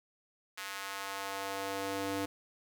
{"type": "tone with high-pass filter sweep", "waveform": "square", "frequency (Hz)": 98, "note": "G2", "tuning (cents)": 0, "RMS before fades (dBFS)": -38, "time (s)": [0.57, 2.26], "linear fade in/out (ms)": 10, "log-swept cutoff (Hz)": [1600, 290], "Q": 1.1, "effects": ["10-bit"]}